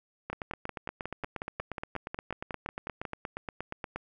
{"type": "two click trains", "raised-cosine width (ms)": 0.5, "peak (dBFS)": [-20, -20], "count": [16, 32], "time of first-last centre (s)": [[0.33, 3.052], [0.3, 3.96]], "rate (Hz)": [5.51, 8.47], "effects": []}